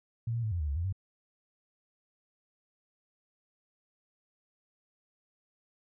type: tone with pitch steps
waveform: sine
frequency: 115.6 / 117.2 / 108.7 / 87 / 75.2 / 70.2 / 85 / 95.6 Hz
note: A#2 / A#2 / A2 / F2 / D2 / C#2 / F2 / G2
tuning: -14 / +10 / -21 / -6 / +42 / +22 / -46 / -43 cents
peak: -29 dBFS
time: 0.27-0.926 s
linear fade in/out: 5 ms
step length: 82 ms
effects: none